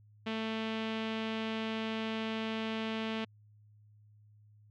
sawtooth tone with low-pass filter, 221.6 Hz, A3, 13 cents sharp, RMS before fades -36 dBFS, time 0.26-3.25 s, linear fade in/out 10 ms, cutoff 3100 Hz, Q 2.6, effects added 105 Hz sine -58 dBFS peak until 4.7 s

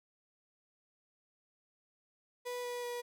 35% pulse tone with pitch steps, 491.4 / 487.4 / 483.5 Hz, B4 / B4 / B4, -9 / -23 / -37 cents, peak -36 dBFS, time 2.45-3.02 s, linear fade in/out 20 ms, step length 190 ms, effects none

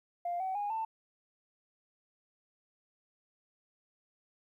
sine tone with pitch steps, 698.5 / 757.3 / 821.1 / 890.3 Hz, F5 / F#5 / G#5 / A5, 0 / +40 / -20 / +20 cents, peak -31 dBFS, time 0.25-0.85 s, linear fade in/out 5 ms, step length 150 ms, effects tanh soft clip ceiling -28 dBFS + 12-bit

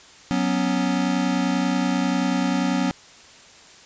square chord, F# suspended fourth, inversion none, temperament equal, 185 / 246.9 / 277.2 Hz, F#3 / B3 / C#4, 0 / 0 / 0 cents, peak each -25 dBFS, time 0.31-2.91 s, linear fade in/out 0 ms, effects white hiss -47 dBFS RMS until 3.85 s + resampled to 16000 Hz

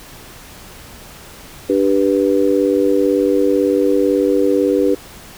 sine chord, G major, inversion second, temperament just, 294 / 392 / 490 Hz, D4 / G4 / B4, +2 / 0 / -14 cents, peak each -16 dBFS, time 1.69-4.95 s, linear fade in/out 10 ms, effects pink hiss -38 dBFS RMS until 5.37 s

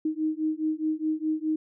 sine beating tone pair, 309.9 / 314.7 Hz, D#4 / D#4, -7 / +20 cents, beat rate 4.8 Hz, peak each -28 dBFS, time 0.05-1.56 s, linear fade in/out 5 ms, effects none

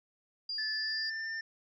sine tone, 4802 Hz, D8, 38 cents sharp, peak -34 dBFS, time 0.49-1.1 s, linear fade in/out 5 ms
square tone with pitch glide, 1744 to 1796.1 Hz, A6 to A6, -16 to +35 cents, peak -36 dBFS, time 0.58-1.41 s, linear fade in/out 5 ms, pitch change +51 cents, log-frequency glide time 0.75-1.29 s
effects resampled to 16000 Hz

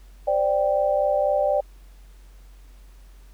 sine chord, C suspended second, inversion none, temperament equal, 523.3 / 587.3 / 784 Hz, C5 / D5 / G5, 0 / 0 / 0 cents, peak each -26 / -20 / -25 dBFS, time 0.27-1.61 s, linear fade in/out 10 ms, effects added 46 Hz sine -44 dBFS peak until 3.33 s + pink hiss -59 dBFS RMS until 3.33 s

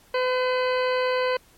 harmonic tone with a mistuned harmonic, 507 Hz, B4, 45 cents sharp, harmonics 1 / 2 / 3 / 4 / 5 / 6 / 8 / 9, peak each -22 / -28 / -32 / -34 / -36 / -38 / -40 / -41 dBFS, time 0.14-1.37 s, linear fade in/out 5 ms, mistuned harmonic 8, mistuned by +17 cents, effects pink hiss -56 dBFS RMS until 1.57 s + MP3 64 kbps

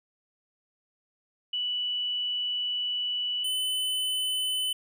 sine / square tone pair in turn, 2960 / 3020 Hz, F#7 / F#7, 0 / +35 cents, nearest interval unison, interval 35 cents, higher second, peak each -27 / -27 dBFS, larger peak neither, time 1.53-3.44 / 3.44-4.73 s, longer first, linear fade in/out 5 ms, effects none

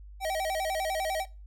square tone with vibrato, 698.5 Hz, F5, in tune, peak -29 dBFS, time 0.2-1.26 s, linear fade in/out 50 ms, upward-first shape square, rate 10 Hz, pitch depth 170 cents each way, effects noise-tail reverb RT60 0.3 s tail -21 dB re dry + added 50 Hz sine -44 dBFS peak until 1.46 s

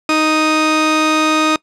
sawtooth tone pair together, 311.1 / 1244.5 Hz, D#4 / D#6, 0 / 0 cents, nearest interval 2 octaves, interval 2400 cents, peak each -10 dBFS, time 0.09-1.56 s, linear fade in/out 2 ms, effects noise-tail reverb RT60 0.1 s tail -22 dB re dry + low-pass 6000 Hz 12 dB/octave

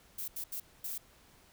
violet noise bursts at uneven times, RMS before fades -39 dBFS, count 4, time 0.18-0.28 / 0.36-0.44 / 0.52-0.6 / 0.84-0.98 s, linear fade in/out 5 ms, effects pink hiss -62 dBFS RMS until 1.52 s

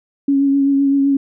sine tone with vibrato, 277.2 Hz, C#4, in tune, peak -11 dBFS, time 0.28-1.17 s, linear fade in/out 5 ms, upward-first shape triangle, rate 7.8 Hz, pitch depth 25 cents each way, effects none

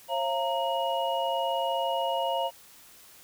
sine tone cluster, 541 / 682 / 924 / 2896 Hz, C#5 / F5 / A#5 / F#7, -42 / -41 / -16 / -38 cents, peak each -31 / -30 / -30 / -36 dBFS, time 0.08-2.51 s, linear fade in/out 50 ms, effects white hiss -53 dBFS RMS until 3.23 s

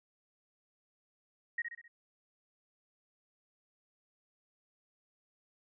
sine tone with echo, 1881 Hz, A#6, 15 cents sharp, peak -31 dBFS, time 1.58-1.62 s, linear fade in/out 5 ms, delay 65 ms, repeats 4, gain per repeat -6 dB, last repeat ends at 1.88 s, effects none

